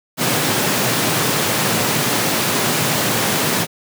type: high-pass noise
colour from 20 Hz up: pink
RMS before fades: -18 dBFS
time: 0.17-3.67 s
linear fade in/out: 50 ms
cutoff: 110 Hz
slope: 48 dB/octave
effects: none